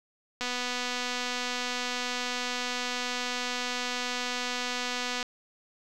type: click train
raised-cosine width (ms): 0.2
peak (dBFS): -15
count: 1191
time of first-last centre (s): 0.41-5.228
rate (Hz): 247
effects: none